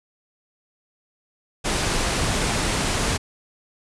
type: low-pass noise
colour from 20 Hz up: pink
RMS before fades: -23 dBFS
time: 1.64-3.18 s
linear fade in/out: 20 ms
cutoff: 10000 Hz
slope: 48 dB/octave
effects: none